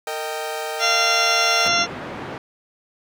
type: chord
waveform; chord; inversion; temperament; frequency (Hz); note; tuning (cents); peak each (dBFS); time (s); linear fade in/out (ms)
sawtooth; Eb major; second; equal with one note detuned; 456.6 / 622.3 / 784; Bb4 / Eb5 / G5; -36 / 0 / 0; -26; 0.07-1.68; 2
type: harmonic tone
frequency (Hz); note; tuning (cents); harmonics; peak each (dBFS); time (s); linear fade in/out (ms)
690; F5; -21; 1 / 2 / 3 / 4 / 5 / 6 / 8 / 9; -24 / -22 / -25 / -24 / -26 / -28 / -23 / -28; 0.79-1.87; 50
type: band-pass noise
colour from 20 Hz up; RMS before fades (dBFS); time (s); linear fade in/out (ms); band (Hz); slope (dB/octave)
pink; -32; 1.65-2.38; 2; 150 to 1900; 12
effects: none